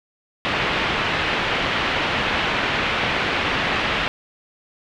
white low-pass noise, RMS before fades -22 dBFS, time 0.45-4.08 s, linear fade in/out 0 ms, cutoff 3000 Hz, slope 24 dB/octave, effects none

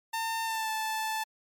sawtooth tone with pitch glide, 900 to 876.9 Hz, A5 to A5, +39 to -6 cents, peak -26 dBFS, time 0.13-1.24 s, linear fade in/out 10 ms, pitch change -45 cents, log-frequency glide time 0.45-0.71 s, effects MP3 96 kbps

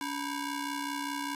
sawtooth ring-modulated tone, 633 Hz, D#5, 30 cents sharp, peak -26 dBFS, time 0.01-1.35 s, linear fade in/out 2 ms, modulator 349 Hz, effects resampled to 32000 Hz

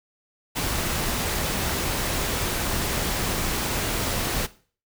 pink noise, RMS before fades -26 dBFS, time 0.55-4.47 s, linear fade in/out 20 ms, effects noise-tail reverb RT60 0.4 s tail -17 dB re dry

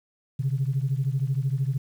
sine beating tone pair, 130.4 / 143.4 Hz, C3 / D3, -5 / -41 cents, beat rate 13 Hz, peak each -24 / -26 dBFS, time 0.39-1.78 s, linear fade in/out 10 ms, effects tanh soft clip ceiling -16 dBFS + 9-bit

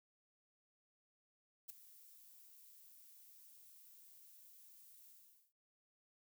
violet noise with ADSR envelope, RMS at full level -45 dBFS, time 1.68-5.53 s, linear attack 20 ms, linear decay 4 ms, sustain -17 dB, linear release 420 ms, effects none

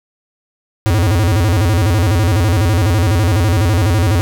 square tone with vibrato, 96.4 Hz, G2, 28 cents flat, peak -11 dBFS, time 0.86-4.21 s, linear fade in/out 0 ms, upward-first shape square, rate 12 Hz, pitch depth 210 cents each way, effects none

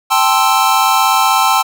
square chord, A minor seventh, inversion third, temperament equal, 784 / 880 / 1046.5 / 1318.5 Hz, G5 / A5 / C6 / E6, 0 / 0 / 0 / 0 cents, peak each -16 dBFS, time 0.1-1.63 s, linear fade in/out 20 ms, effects none

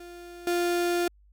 35% pulse tone with level steps, 349.2 Hz, F4, in tune, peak -40 / -22 dBFS, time 0-1.08 s, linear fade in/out 5 ms, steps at 0.47 s, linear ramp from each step 2 ms, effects added 50 Hz sine -55 dBFS peak until 1.32 s

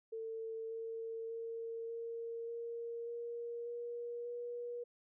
sine tone with pitch steps, 448.5 / 452.9 / 457.4 / 461.9 / 466.5 / 471.1 / 475.7 / 480.4 Hz, A4 / A#4 / A#4 / A#4 / A#4 / A#4 / A#4 / B4, +33 / -50 / -33 / -16 / +1 / +18 / +35 / -48 cents, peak -40 dBFS, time 0.12-4.84 s, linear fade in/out 10 ms, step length 590 ms, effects none

